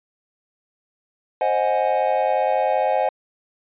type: chord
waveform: triangle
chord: Ab dominant seventh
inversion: first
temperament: equal with one note detuned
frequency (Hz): 527.2 / 622.3 / 740 / 830.6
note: C5 / Eb5 / Gb5 / Ab5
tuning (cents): +13 / 0 / 0 / 0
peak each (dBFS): -21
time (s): 1.41-3.09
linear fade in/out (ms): 2
effects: resampled to 8000 Hz